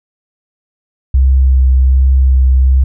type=tone with vibrato; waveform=sine; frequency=65.41 Hz; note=C2; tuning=in tune; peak=-5 dBFS; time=1.14-2.84 s; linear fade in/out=5 ms; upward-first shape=sine; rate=1.3 Hz; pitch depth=16 cents each way; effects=none